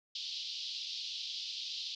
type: band-pass noise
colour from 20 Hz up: white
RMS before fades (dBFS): -41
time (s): 0.15-1.95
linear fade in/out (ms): 5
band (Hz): 3000 to 5000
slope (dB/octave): 48
effects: none